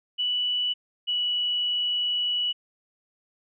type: tone pair in turn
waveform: sine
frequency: 2960 / 2943 Hz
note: F#7 / F#7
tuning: 0 / -10 cents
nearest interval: unison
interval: 10 cents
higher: first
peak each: -23 dBFS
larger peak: neither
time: 0.18-0.74 / 1.07-2.53 s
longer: second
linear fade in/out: 20 ms
effects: none